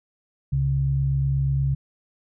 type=tone pair together; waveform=sine; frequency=68.35 / 136.7 Hz; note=C#2 / C#3; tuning=-24 / -24 cents; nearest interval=octave; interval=1200 cents; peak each=-26 / -20 dBFS; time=0.52-1.75 s; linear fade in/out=10 ms; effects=none